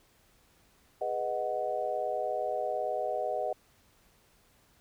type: chord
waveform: sine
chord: G# minor seventh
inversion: none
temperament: equal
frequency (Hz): 415.3 / 493.9 / 622.3 / 740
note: G#4 / B4 / D#5 / F#5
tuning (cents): 0 / 0 / 0 / 0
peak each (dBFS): -39 / -36 / -33 / -34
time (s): 1.01-3.53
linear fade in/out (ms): 5
effects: pink hiss -65 dBFS RMS until 4.8 s